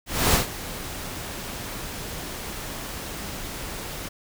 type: noise with ADSR envelope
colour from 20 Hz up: pink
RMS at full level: -18 dBFS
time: 0.06-4.09 s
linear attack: 270 ms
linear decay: 130 ms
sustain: -16 dB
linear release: 13 ms
effects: none